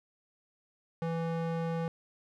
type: tone with band-pass filter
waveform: square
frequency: 165.5 Hz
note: E3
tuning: 7 cents sharp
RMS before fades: -33 dBFS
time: 1.02-1.88 s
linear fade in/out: 0 ms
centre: 480 Hz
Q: 0.61
effects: none